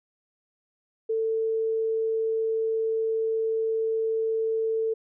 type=tone; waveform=sine; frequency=445.8 Hz; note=A4; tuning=23 cents sharp; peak=-23 dBFS; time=1.09-4.94 s; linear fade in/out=10 ms; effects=none